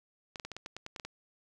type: clicks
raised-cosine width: 0.2 ms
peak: -24 dBFS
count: 11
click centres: 0.358 / 0.398 / 0.45 / 0.517 / 0.566 / 0.661 / 0.766 / 0.864 / 0.962 / 0.998 / 1.05 s
effects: none